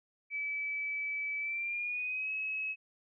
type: tone with pitch glide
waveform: sine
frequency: 2300 to 2567 Hz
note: D7 to E7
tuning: -37 to -47 cents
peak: -33 dBFS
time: 0.3-2.76 s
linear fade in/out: 50 ms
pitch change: +190 cents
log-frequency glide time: 1.39-2.31 s
effects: none